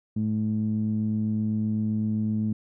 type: tone with low-pass filter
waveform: sawtooth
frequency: 107.8 Hz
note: A2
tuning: 35 cents flat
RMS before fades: -26 dBFS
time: 0.16-2.53 s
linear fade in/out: 5 ms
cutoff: 220 Hz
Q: 4.5
effects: none